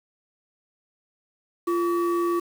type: tone pair together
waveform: sine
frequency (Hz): 345 / 1141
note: F4 / C#6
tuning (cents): -21 / +50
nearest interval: octave + major sixth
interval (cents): 2071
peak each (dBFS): -20 / -25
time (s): 1.67-2.4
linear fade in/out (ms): 10
effects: tanh soft clip ceiling -18 dBFS + 7-bit